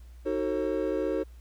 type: chord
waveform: triangle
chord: D# diminished seventh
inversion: none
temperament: just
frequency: 311.1 / 373.4 / 448 / 537.6 Hz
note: D#4 / F#4 / A4 / C5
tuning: 0 / +16 / +31 / +47 cents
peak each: -30 dBFS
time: 0.25-1.24 s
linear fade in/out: 20 ms
effects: added 60 Hz sine -45 dBFS peak until 1.4 s + pink hiss -64 dBFS RMS until 1.4 s